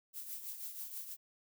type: noise with tremolo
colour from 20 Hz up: violet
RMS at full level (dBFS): -42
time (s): 0.13-1.17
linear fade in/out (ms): 50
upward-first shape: triangle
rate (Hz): 6.2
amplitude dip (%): 65
effects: none